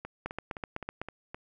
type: two click trains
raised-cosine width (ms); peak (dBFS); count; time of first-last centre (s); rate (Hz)
0.5; -24 / -19; 6 / 7; 0.05-1.345 / 0.26-1.016; 3.86 / 7.94
effects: none